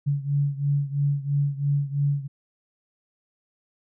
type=beating tone pair; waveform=sine; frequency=141.4 / 144.4 Hz; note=C#3 / D3; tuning=+35 / -29 cents; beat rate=3 Hz; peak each=-23 / -26 dBFS; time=0.06-2.28 s; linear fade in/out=20 ms; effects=none